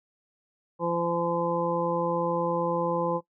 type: harmonic tone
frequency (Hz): 170.7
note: F3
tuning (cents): -39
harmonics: 1 / 2 / 3 / 5 / 6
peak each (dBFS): -32 / -32 / -28 / -33 / -32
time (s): 0.79-3.21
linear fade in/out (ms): 50
effects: noise-tail reverb RT60 0.1 s tail -18 dB re dry